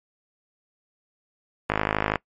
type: click train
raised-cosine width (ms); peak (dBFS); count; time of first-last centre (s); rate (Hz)
0.5; -6; 25; 1.7-2.157; 52.5
effects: noise-tail reverb RT60 0.1 s tail -22 dB re dry + MP3 48 kbps